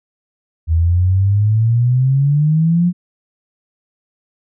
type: exponential sweep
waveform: sine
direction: up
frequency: 79.5 to 180 Hz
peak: -10 dBFS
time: 0.67-2.93 s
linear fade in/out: 50 ms
effects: none